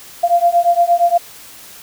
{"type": "beating tone pair", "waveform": "sine", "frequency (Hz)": [688, 696.6], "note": ["F5", "F5"], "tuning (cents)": [-26, -5], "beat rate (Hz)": 8.6, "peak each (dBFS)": -13, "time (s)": [0.23, 1.18], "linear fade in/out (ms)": 10, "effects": ["white hiss -38 dBFS RMS until 1.82 s"]}